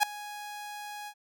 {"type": "tone with ADSR envelope", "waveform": "sawtooth", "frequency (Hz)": 830.6, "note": "G#5", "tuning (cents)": 0, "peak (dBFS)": -14, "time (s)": [0, 1.14], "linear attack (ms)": 31, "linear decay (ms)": 3, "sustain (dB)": -21, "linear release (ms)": 65, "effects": []}